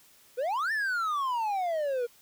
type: exponential two-way sweep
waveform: triangle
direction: up then down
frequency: 466.2 to 1817 to 466.2 Hz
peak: -25 dBFS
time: 0.37-2.07 s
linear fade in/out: 20 ms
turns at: 0.72 s
effects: white hiss -59 dBFS RMS until 2.21 s